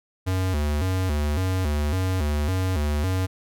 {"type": "tone with vibrato", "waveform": "square", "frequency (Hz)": 83.1, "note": "E2", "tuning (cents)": 15, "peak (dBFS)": -22, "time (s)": [0.26, 3.27], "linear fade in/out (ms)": 20, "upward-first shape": "square", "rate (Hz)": 1.8, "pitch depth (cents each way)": 200, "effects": []}